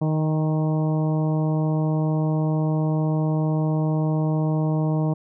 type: harmonic tone with a mistuned harmonic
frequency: 155.56 Hz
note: D#3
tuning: in tune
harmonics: 1 / 2 / 3 / 4 / 5 / 6 / 7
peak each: -20 / -27 / -33 / -32 / -37 / -38 / -42 dBFS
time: 0.01-5.14 s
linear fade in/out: 10 ms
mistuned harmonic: 5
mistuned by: +23 cents
effects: none